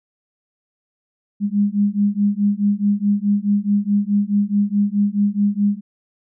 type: beating tone pair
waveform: sine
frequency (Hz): 201.6 / 206.3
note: G3 / G#3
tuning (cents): +49 / -11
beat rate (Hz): 4.7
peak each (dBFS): -18 / -18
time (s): 1.4-5.81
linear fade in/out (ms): 50
effects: none